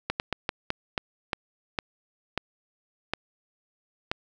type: slowing click train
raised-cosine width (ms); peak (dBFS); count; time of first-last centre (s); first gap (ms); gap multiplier
0.3; -10; 11; 0.1-4.115; 99; 1.29
effects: none